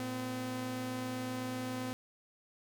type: tone pair together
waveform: sawtooth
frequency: 113.7 / 255.2 Hz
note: A#2 / C4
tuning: -43 / -43 cents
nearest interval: octave + major second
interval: 1400 cents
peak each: -39 / -33 dBFS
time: 0-1.93 s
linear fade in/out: 0 ms
effects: none